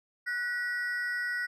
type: ring-modulated tone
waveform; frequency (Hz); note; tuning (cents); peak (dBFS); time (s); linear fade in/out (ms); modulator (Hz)
triangle; 1700; G#6; +40; -25; 0.26-1.47; 20; 224
effects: none